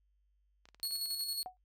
clicks, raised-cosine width 0.2 ms, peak -39 dBFS, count 10, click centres 0.655 / 0.688 / 0.746 / 0.799 / 0.853 / 0.909 / 0.956 / 1.059 / 1.11 / 1.209 s
sawtooth tone with tremolo, 4351 Hz, C#8, 33 cents flat, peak -31 dBFS, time 0.83-1.43 s, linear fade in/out 0 ms, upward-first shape square, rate 11 Hz, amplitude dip 40%
sine tone with exponential decay, 739 Hz, F#5, 2 cents flat, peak -36 dBFS, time 1.46-1.57 s, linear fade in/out 0 ms, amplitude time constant 23 ms
effects noise-tail reverb RT60 0.1 s tail -24 dB re dry + added 50 Hz sine -70 dBFS peak until 1.64 s

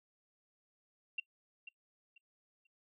sine tone with echo, 2748 Hz, F7, 29 cents flat, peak -33 dBFS, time 1.18-1.2 s, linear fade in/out 5 ms, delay 490 ms, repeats 3, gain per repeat -12 dB, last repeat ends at 2.67 s, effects noise-tail reverb RT60 0.1 s tail -22 dB re dry

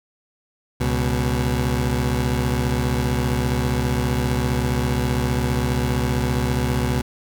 20% pulse tone pair together, 69.14 / 123.2 Hz, C#2 / B2, -4 / -4 cents, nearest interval minor seventh, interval 1000 cents, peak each -17 dBFS, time 0.8-7.02 s, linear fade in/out 10 ms, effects none

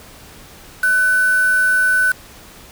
sine tone with quantisation, 1500 Hz, F#6, 23 cents sharp, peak -12 dBFS, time 0.83-2.12 s, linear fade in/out 5 ms, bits 4, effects pink hiss -41 dBFS RMS until 2.71 s

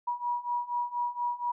sine beating tone pair, 963 / 967.2 Hz, B5 / B5, -44 / -36 cents, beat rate 4.2 Hz, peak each -33 / -31 dBFS, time 0.07-1.52 s, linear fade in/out 10 ms, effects none

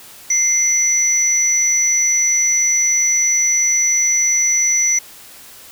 sine tone pair together, 2093 / 5930 Hz, C7 / F#8, 0 / +3 cents, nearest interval octave + tritone, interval 1803 cents, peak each -21 / -13 dBFS, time 0.3-4.99 s, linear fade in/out 5 ms, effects white hiss -40 dBFS RMS until 5.71 s

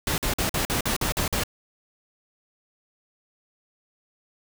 pink noise bursts, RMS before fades -25 dBFS, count 9, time 0.07-1.436 s, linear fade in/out 2 ms, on 110 ms, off 47 ms, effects none

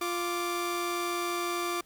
sawtooth tone pair together, 349.2 / 1174.6 Hz, F4 / D6, 0 / 0 cents, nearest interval octave + major sixth, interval 2100 cents, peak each -28 / -29 dBFS, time 0.01-1.81 s, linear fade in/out 5 ms, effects pink hiss -62 dBFS RMS until 1.85 s

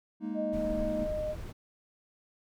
triangle chord, Ab suspended second, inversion none, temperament equal, 207.7 / 233.1 / 311.1 Hz, Ab3 / Bb3 / Eb4, 0 / 0 / 0 cents, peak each -35 dBFS, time 0.2-1.08 s, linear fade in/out 50 ms
sine tone with pitch glide, 619 to 613.3 Hz, D#5 to D#5, -9 to -25 cents, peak -31 dBFS, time 0.34-1.36 s, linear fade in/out 50 ms, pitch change -16 cents, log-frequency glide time 0.66-1.23 s
brown noise, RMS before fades -39 dBFS, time 0.52-1.53 s, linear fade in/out 20 ms
effects none

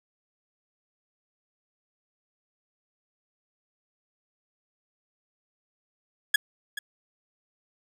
30% pulse tone with echo, 1675 Hz, G#6, 14 cents sharp, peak -14 dBFS, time 6.34-6.36 s, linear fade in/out 5 ms, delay 430 ms, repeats 1, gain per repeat -14 dB, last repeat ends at 6.79 s, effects none

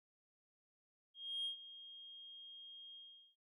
sine tone with ADSR envelope, 3240 Hz, G#7, 43 cents flat, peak -36 dBFS, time 1.14-3.36 s, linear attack 310 ms, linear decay 110 ms, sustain -16 dB, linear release 410 ms, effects tanh soft clip ceiling -35 dBFS

